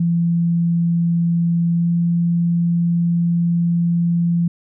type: tone with pitch glide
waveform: sine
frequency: 169.7 to 170.88 Hz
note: F3 to F3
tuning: -49 to -37 cents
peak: -14 dBFS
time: 0-4.48 s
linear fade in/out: 5 ms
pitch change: +12 cents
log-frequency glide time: 1.74-1.9 s
effects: none